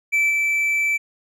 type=tone with level steps; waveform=triangle; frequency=2322 Hz; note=D7; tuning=20 cents flat; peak=-14 / -16 dBFS; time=0.12-0.98 s; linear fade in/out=20 ms; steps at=0.29 s; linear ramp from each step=20 ms; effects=none